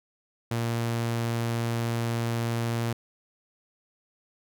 sawtooth tone, 116.54 Hz, A#2, in tune, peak -22 dBFS, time 0.51-2.93 s, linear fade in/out 5 ms, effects none

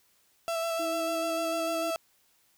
35% pulse tone with vibrato, 664 Hz, E5, 12 cents sharp, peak -27 dBFS, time 0.48-1.96 s, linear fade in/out 0 ms, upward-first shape square, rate 6.7 Hz, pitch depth 15 cents each way
sine tone, 323.2 Hz, E4, 34 cents flat, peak -35 dBFS, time 0.79-1.91 s, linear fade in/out 10 ms
effects white hiss -67 dBFS RMS until 2.57 s

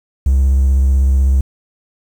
triangle tone with vibrato, 67 Hz, C2, 42 cents sharp, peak -6 dBFS, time 0.26-1.41 s, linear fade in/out 5 ms, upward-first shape triangle, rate 16 Hz, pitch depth 43 cents each way, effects tanh soft clip ceiling -3 dBFS + 7-bit

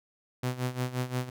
sawtooth tone with tremolo, 126.1 Hz, B2, 36 cents sharp, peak -23 dBFS, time 0.43-1.3 s, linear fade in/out 5 ms, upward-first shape sine, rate 5.7 Hz, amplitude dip 80%, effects none

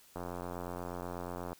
click train, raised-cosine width 1 ms, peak -26 dBFS, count 122, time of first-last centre 0.16-1.53 s, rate 88.3 Hz, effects white hiss -61 dBFS RMS until 1.59 s

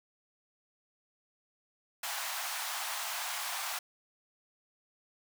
pink high-pass noise, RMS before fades -37 dBFS, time 2.03-3.79 s, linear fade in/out 5 ms, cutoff 700 Hz, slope 48 dB/octave, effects none

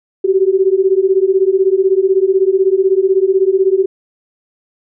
sine beating tone pair, 374.4 / 390.4 Hz, F#4 / G4, +20 / -7 cents, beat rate 16 Hz, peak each -12 dBFS, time 0.24-3.86 s, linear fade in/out 10 ms, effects none

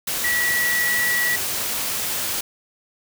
sine tone in noise, 1939 Hz, B6, 32 cents flat, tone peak -19 dBFS, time 0.24-1.36 s, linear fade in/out 5 ms, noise white, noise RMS -25 dBFS, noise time 0.07-2.41 s, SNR +3 dB, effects none

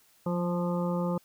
harmonic tone with a mistuned harmonic, 174.61 Hz, F3, in tune, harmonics 1 / 2 / 3 / 5 / 6 / 7, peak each -28 / -37 / -33 / -39 / -43 / -41 dBFS, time 0.26-1.18 s, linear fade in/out 5 ms, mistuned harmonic 1, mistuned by +18 cents, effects white hiss -63 dBFS RMS until 1.24 s

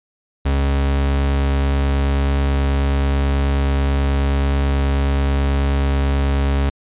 40% pulse tone, 69.3 Hz, C#2, in tune, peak -14 dBFS, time 0.45-6.7 s, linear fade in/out 10 ms, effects resampled to 8000 Hz

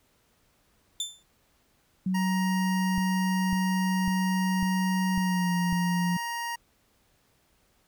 25% pulse tone with exponential decay, 3546 Hz, A7, 13 cents sharp, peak -22 dBFS, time 1-1.23 s, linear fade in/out 2 ms, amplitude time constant 50 ms
sine tone with pitch glide, 186.5 to 176.13 Hz, F#3 to F3, +14 to +15 cents, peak -24 dBFS, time 2.06-6.17 s, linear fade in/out 5 ms, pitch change -99 cents, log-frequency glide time 5.16-5.53 s
25% pulse tone, 940 Hz, A#5, 14 cents sharp, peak -27 dBFS, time 2.14-6.56 s, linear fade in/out 10 ms
click train, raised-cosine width 5 ms, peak -22 dBFS, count 6, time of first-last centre 2.98-5.727 s, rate 1.82 Hz
effects pink hiss -67 dBFS RMS until 7.87 s

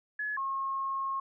sine tone pair in turn, 1700 / 1081.8 Hz, G#6 / C#6, +40 / -43 cents, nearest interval minor sixth, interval 783 cents, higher first, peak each -31 / -30 dBFS, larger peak second, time 0.19-0.37 / 0.37-1.2 s, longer second, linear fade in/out 5 ms, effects none

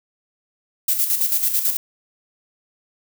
violet noise with tremolo, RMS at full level -18 dBFS, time 0.88-1.77 s, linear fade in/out 5 ms, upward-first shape square, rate 9.1 Hz, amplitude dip 55%, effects none

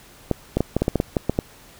clicks, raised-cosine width 2 ms, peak -5 dBFS, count 11, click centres 0.313 / 0.57 / 0.606 / 0.766 / 0.82 / 0.881 / 0.957 / 1.001 / 1.168 / 1.296 / 1.389 s, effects pink hiss -48 dBFS RMS until 1.79 s

